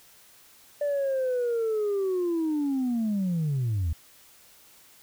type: linear sweep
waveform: sine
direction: down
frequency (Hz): 587.3 to 74.9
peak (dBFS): -22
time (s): 0.81-3.93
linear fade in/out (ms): 5
effects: tanh soft clip ceiling -22 dBFS + white hiss -55 dBFS RMS until 5.02 s